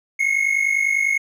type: tone pair together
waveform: triangle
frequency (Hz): 2150 / 2200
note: C7 / C#7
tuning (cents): +47 / -14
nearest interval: unison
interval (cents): 39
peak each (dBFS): -18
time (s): 0.19-1.18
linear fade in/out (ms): 10
effects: none